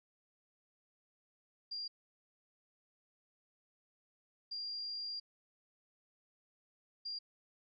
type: tone bursts at uneven times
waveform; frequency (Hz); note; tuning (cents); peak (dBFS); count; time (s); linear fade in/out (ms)
sine; 4782; D8; +30; -39; 3; 1.71-1.88 / 4.51-5.2 / 7.05-7.19; 10
effects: none